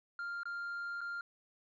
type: tone with dropouts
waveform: sine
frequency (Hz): 1396.9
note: F6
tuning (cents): 0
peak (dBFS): -35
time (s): 0.19-1.21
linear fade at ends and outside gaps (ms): 2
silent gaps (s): 0.433-0.455 / 1.008-1.013
effects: tanh soft clip ceiling -37 dBFS